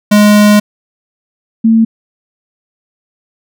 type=tone pair in turn; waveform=square / sine; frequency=208.3 / 225.1 Hz; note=G#3 / A3; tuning=+5 / +40 cents; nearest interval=minor second; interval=135 cents; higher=second; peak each=-4 dBFS; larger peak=neither; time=0.11-0.6 / 1.64-1.85 s; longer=first; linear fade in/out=10 ms; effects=none